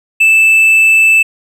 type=tone; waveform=triangle; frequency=2637 Hz; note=E7; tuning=in tune; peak=-3 dBFS; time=0.2-1.23 s; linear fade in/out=10 ms; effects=none